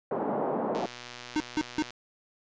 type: band-pass noise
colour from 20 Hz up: white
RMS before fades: -30 dBFS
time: 0.11-0.86 s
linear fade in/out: 2 ms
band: 180 to 830 Hz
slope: 24 dB/octave
type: click train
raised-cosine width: 0.2 ms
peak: -24 dBFS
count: 142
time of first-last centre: 0.75-1.906 s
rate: 122 Hz
type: tone bursts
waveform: square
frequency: 307 Hz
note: D#4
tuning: 23 cents flat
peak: -25 dBFS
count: 3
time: 1.36-1.823 s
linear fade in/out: 0 ms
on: 41 ms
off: 170 ms
effects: resampled to 16000 Hz